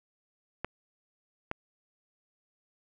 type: clicks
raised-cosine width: 0.5 ms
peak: -17 dBFS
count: 2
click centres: 0.646 / 1.514 s
effects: none

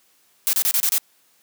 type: noise bursts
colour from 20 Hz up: blue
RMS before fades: -19 dBFS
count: 6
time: 0.47-0.981 s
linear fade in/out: 0 ms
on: 61 ms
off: 29 ms
effects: white hiss -60 dBFS RMS until 1.42 s + high-pass 150 Hz 12 dB/octave

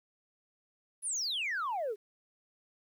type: exponential sweep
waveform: sine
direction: down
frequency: 10760 to 390.1 Hz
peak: -30 dBFS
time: 1.02-1.96 s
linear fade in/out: 50 ms
effects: tanh soft clip ceiling -29 dBFS + 11-bit

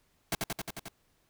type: noise with echo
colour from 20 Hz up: pink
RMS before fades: -30 dBFS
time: 0.32-0.35 s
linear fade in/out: 2 ms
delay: 89 ms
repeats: 6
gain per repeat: -2 dB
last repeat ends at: 0.884 s
effects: pink hiss -71 dBFS RMS until 1.29 s

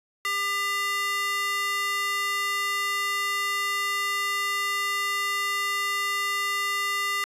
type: tone with high-pass filter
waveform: square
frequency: 400 Hz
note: G4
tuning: 35 cents sharp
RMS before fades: -27 dBFS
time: 0.25-7.24 s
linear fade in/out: 0 ms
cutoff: 1600 Hz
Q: 3.4
effects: resampled to 32000 Hz

